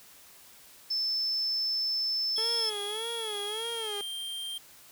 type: tone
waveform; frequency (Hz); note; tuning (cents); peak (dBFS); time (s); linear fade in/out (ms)
sine; 5274; E8; 0; -27; 0.9-2.7; 10
type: tone with pitch glide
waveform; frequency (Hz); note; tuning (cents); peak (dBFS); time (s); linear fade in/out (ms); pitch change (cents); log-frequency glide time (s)
square; 3334 to 3176; G#7 to G7; +6 to +22; -35; 2.36-4.58; 5; -84; 3.37-3.98
type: tone with vibrato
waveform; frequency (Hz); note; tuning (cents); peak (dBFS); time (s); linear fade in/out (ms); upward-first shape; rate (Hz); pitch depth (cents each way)
sawtooth; 436; A4; -16; -32; 2.38-4.01; 0; sine; 1.7; 120
effects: white hiss -54 dBFS RMS until 4.91 s